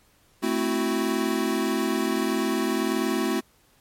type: chord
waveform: square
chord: F# half-diminished seventh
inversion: first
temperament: equal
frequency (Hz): 220 / 261.6 / 329.6 / 370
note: A3 / C4 / E4 / F#4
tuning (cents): 0 / 0 / 0 / 0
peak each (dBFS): -29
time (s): 0.42-3.41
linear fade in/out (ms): 20
effects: pink hiss -61 dBFS RMS until 3.8 s + MP3 64 kbps